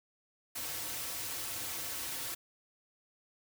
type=noise with comb filter; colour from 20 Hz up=white; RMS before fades=-39 dBFS; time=0.55-2.35 s; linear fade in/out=10 ms; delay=4.9 ms; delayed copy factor=-0.75; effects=none